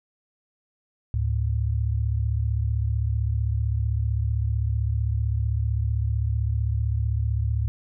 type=tone pair together; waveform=sine; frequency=72.8 / 108.42 Hz; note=D2 / A2; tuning=-15 / -25 cents; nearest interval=perfect fifth; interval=690 cents; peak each=-24 / -24 dBFS; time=1.14-7.68 s; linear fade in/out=0 ms; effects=none